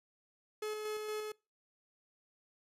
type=tone with tremolo; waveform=45% pulse; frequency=427.1 Hz; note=G#4; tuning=48 cents sharp; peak=-36 dBFS; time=0.62-1.32 s; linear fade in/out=5 ms; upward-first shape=square; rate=4.3 Hz; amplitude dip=30%; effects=noise-tail reverb RT60 0.3 s tail -25 dB re dry + resampled to 32000 Hz